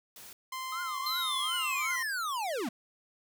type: noise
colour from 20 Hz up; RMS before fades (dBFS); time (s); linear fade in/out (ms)
white; -49; 0.16-0.33; 2
type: tone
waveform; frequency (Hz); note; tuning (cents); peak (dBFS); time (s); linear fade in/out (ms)
sawtooth; 1041; C6; -9; -32; 0.52-2.03; 5
type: tone with vibrato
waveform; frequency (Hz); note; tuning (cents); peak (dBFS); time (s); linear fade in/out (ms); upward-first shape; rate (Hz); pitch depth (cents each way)
triangle; 1244.5; D#6; 0; -34; 0.72-1.96; 5; triangle; 2.7; 270
type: linear sweep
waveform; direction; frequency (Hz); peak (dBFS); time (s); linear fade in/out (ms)
square; down; 4181 to 200.1; -32; 1.06-2.69; 5
effects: none